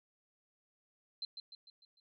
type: tone with echo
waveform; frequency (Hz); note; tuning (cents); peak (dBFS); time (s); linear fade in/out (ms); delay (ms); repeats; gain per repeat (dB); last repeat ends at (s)
sine; 4100; C8; -36; -37; 1.22-1.25; 2; 150; 5; -6; 2
effects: none